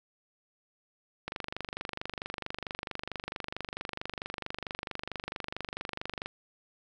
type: click train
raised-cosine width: 0.3 ms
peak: -19 dBFS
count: 123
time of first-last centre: 1.28-6.26 s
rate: 24.5 Hz
effects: none